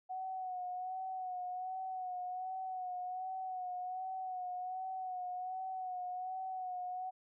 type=tone with vibrato; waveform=sine; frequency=740 Hz; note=F#5; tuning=in tune; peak=-38 dBFS; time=0.09-7.11 s; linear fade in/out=20 ms; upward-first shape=sine; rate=1.3 Hz; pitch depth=37 cents each way; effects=none